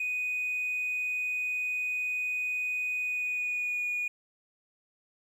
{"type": "tone with pitch glide", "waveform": "triangle", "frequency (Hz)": [2489, 2452], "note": ["D#7", "D#7"], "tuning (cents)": [0, -26], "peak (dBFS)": -26, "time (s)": [0, 4.08], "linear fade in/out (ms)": 5, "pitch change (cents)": -26, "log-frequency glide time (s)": [2.99, 3.86], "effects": ["tanh soft clip ceiling -25 dBFS", "11-bit"]}